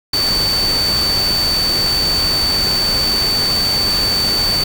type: tone in noise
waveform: sine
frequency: 4547 Hz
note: C#8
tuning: 43 cents sharp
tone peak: -14 dBFS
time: 0.13-4.64 s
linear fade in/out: 5 ms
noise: pink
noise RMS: -22 dBFS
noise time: 0.13-4.64 s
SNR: +5 dB
effects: none